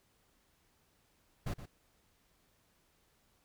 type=noise with echo; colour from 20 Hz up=brown; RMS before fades=-35 dBFS; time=1.46-1.54 s; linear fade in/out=10 ms; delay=120 ms; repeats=1; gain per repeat=-11 dB; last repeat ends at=1.66 s; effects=pink hiss -72 dBFS RMS until 3.44 s